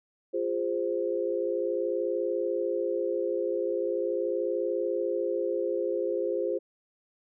sine chord, F minor, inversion none, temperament equal with one note detuned, 349.2 / 409.6 / 523.3 Hz, F4 / Ab4 / C5, 0 / -24 / 0 cents, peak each -31 / -31 / -30 dBFS, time 0.33-6.59 s, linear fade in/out 20 ms, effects none

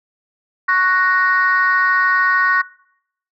sine chord, F# major, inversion second, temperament equal, 1108.7 / 1480 / 1864.7 Hz, C#6 / F#6 / A#6, 0 / 0 / 0 cents, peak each -16 dBFS, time 0.68-2.62 s, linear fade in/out 10 ms, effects noise-tail reverb RT60 0.7 s tail -21 dB re dry + tanh soft clip ceiling -5 dBFS

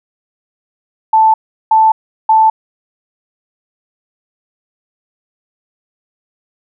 sine tone bursts, 880 Hz, A5, in tune, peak -5 dBFS, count 3, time 1.13-2.5 s, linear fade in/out 5 ms, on 210 ms, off 370 ms, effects none

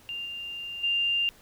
sine tone with level steps, 2794 Hz, F7, in tune, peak -32 / -34 / -23 dBFS, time 0.09-1.29 s, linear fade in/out 0 ms, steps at 0.25 / 0.83 s, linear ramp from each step 10 ms, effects pink hiss -56 dBFS RMS until 1.41 s

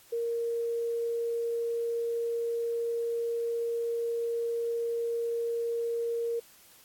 sine tone, 466.2 Hz, A#4, in tune, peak -28 dBFS, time 0.12-6.4 s, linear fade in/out 10 ms, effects white hiss -57 dBFS RMS until 6.84 s + AAC 64 kbps

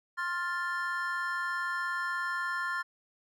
triangle chord, F major, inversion second, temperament equal with one note detuned, 1056.8 / 1396.9 / 1760 Hz, C6 / F6 / A6, +17 / 0 / 0 cents, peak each -34 / -33 / -33 dBFS, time 0.17-2.83 s, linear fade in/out 20 ms, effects none

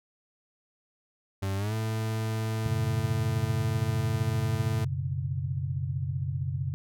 40% pulse tone with pitch glide, 97.3 to 110.48 Hz, G2 to A2, -12 to +8 cents, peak -27 dBFS, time 1.42-4.85 s, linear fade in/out 10 ms, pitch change +220 cents, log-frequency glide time 1.56-1.74 s
sine chord, F# suspended fourth, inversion none, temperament just, 92.5 / 123.33 / 138.75 Hz, F#2 / B2 / C#3, 0 / -2 / +2 cents, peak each -33 / -34 / -31 dBFS, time 2.66-6.74 s, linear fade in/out 0 ms
effects none

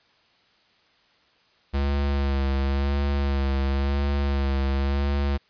square tone with vibrato, 69.3 Hz, C#2, in tune, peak -22 dBFS, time 1.73-5.38 s, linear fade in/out 20 ms, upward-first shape sine, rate 0.95 Hz, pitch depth 34 cents each way, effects white hiss -61 dBFS RMS until 5.49 s + resampled to 11025 Hz

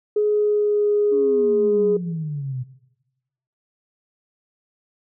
sine tone with pitch glide, 420 to 414.5 Hz, G#4 to G#4, +19 to -3 cents, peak -15 dBFS, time 0.16-1.97 s, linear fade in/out 5 ms, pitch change -22 cents, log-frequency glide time 0.27-0.89 s
sine exponential sweep, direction down, 293.7 to 124.2 Hz, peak -24 dBFS, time 1.11-2.64 s, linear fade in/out 20 ms
effects noise-tail reverb RT60 1.0 s tail -18 dB re dry + tanh soft clip ceiling -8 dBFS

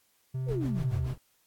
triangle tone with pitch glide, 130 to 128.51 Hz, C3 to C3, -11 to -31 cents, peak -28 dBFS, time 0.34-1.14 s, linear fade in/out 10 ms, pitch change -20 cents, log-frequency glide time 0.53-0.85 s
sine exponential sweep, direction down, 530 to 60.8 Hz, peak -30 dBFS, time 0.46-1.09 s, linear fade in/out 50 ms
brown noise with tremolo, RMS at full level -38 dBFS, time 0.48-1.18 s, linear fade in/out 5 ms, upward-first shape sine, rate 6.9 Hz, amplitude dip 85%
effects white hiss -69 dBFS RMS until 1.46 s + AAC 64 kbps

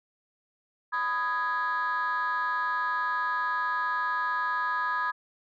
sine chord, G# minor, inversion first, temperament just, 996.7 / 1245.9 / 1661.2 Hz, B5 / D#6 / G#6, +16 / +2 / 0 cents, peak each -29 dBFS, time 0.92-5.12 s, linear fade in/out 20 ms, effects tanh soft clip ceiling -21 dBFS

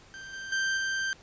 40% pulse tone with level steps, 1568 Hz, G6, in tune, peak -40 / -36 / -25 / -27 dBFS, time 0.14-1.13 s, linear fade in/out 0 ms, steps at 0.33 / 0.52 / 0.77 s, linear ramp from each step 5 ms, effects pink hiss -55 dBFS RMS until 1.22 s + resampled to 16000 Hz

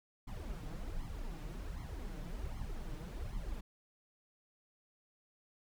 brown noise with flanger, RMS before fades -42 dBFS, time 0.27-3.61 s, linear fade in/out 10 ms, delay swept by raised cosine 0.94 to 6.64 ms, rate 1.3 Hz, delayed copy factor +0.8, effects none

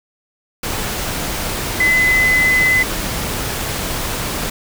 sine tone in noise, 2024 Hz, B6, 42 cents sharp, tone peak -11 dBFS, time 1.8-2.83 s, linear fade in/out 5 ms, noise pink, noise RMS -22 dBFS, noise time 0.63-4.5 s, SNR +8 dB, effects none

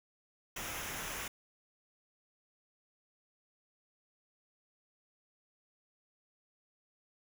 pink noise with comb filter, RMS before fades -41 dBFS, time 0.56-1.28 s, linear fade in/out 5 ms, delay 0.23 ms, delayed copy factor -0.6, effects none

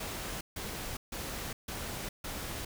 pink noise bursts, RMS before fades -39 dBFS, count 5, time 0-2.65 s, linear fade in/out 5 ms, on 410 ms, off 150 ms, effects none

